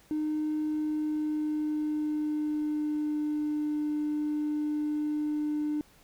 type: tone with pitch glide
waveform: triangle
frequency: 306.2 to 299.9 Hz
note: D#4 to D4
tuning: -28 to +36 cents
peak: -24 dBFS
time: 0.11-5.81 s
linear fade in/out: 0 ms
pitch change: -36 cents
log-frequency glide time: 0.61-3.46 s
effects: tanh soft clip ceiling -24 dBFS + pink hiss -60 dBFS RMS until 6.03 s